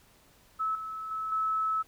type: tone with level steps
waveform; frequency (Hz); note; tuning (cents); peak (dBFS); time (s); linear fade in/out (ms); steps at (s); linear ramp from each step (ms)
sine; 1300; E6; -24; -27 / -35 / -31 / -26; 0.59-1.83; 20; 0.75 / 1.11 / 1.32; 2
effects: pink hiss -61 dBFS RMS until 1.87 s